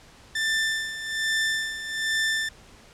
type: tone with tremolo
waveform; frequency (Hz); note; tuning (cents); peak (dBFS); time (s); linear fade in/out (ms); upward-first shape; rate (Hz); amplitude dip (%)
sawtooth; 1777; A6; +17; -18; 0.35-2.49; 5; sine; 1.2; 70
effects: pink hiss -51 dBFS RMS until 2.93 s + low-pass 8000 Hz 12 dB/octave